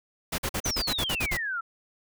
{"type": "noise bursts", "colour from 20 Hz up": "pink", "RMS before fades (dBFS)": -29, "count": 10, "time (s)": [0.32, 1.373], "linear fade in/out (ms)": 10, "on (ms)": 63, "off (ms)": 47}
{"type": "exponential sweep", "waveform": "sine", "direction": "down", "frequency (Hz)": [6240, 1318.5], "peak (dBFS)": -28, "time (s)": [0.64, 1.61], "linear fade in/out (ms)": 10}
{"effects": []}